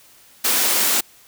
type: high-pass noise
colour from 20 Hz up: white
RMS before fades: -18 dBFS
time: 0.44-1.01 s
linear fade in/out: 10 ms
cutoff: 200 Hz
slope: 48 dB/octave
effects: white hiss -50 dBFS RMS until 1.27 s